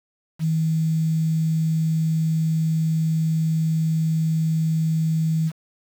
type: tone with quantisation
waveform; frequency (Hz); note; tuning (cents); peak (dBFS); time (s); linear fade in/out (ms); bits
sine; 160; D#3; +49; -18; 0.39-5.52; 50; 7
effects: none